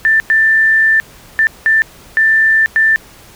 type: tone bursts at uneven times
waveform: sine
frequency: 1776 Hz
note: A6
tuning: 16 cents sharp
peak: -7 dBFS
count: 6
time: 0.05-0.2 / 0.3-1 / 1.39-1.47 / 1.66-1.82 / 2.17-2.66 / 2.76-2.96 s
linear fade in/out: 0 ms
effects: pink hiss -40 dBFS RMS until 3.35 s